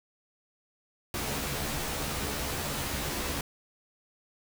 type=noise with comb filter; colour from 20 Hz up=pink; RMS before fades=-33 dBFS; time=1.14-3.41 s; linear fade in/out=2 ms; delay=14 ms; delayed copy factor=+0.75; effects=none